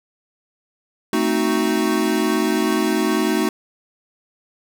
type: chord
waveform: square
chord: A diminished seventh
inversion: none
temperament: equal with one note detuned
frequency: 221.5 / 261.6 / 311.1 / 370 Hz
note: A3 / C4 / Eb4 / Gb4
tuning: +12 / 0 / 0 / 0 cents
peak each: -23 / -26 / -22 / -23 dBFS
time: 1.13-3.49 s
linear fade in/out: 2 ms
effects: none